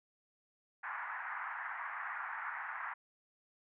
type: band-pass noise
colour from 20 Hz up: white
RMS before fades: -42 dBFS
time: 0.83-2.94 s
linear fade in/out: 10 ms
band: 830 to 1900 Hz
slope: 48 dB/octave
effects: none